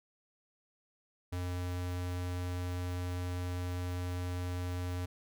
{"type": "tone", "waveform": "square", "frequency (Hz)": 89.5, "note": "F2", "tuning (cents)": 43, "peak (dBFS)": -35, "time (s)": [1.32, 5.06], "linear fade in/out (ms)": 10, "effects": []}